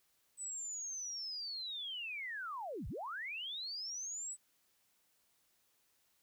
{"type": "linear two-way sweep", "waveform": "sine", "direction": "down then up", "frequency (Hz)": [8080, 32.7, 8080], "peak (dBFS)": -40, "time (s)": [0.37, 4.37], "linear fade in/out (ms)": 50, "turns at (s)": 2.88, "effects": ["white hiss -75 dBFS RMS until 6.22 s"]}